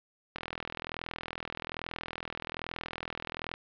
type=click train; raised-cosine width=0.3 ms; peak=-19 dBFS; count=132; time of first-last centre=0.36-3.54 s; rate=41.2 Hz; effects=low-pass 4000 Hz 12 dB/octave